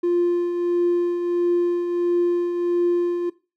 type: tone with tremolo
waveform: triangle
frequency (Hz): 349.2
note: F4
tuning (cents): 0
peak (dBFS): -12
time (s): 0.03-3.3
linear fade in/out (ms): 10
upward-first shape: triangle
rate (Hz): 1.5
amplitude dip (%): 60
effects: noise-tail reverb RT60 0.3 s tail -20 dB re dry + tanh soft clip ceiling -13 dBFS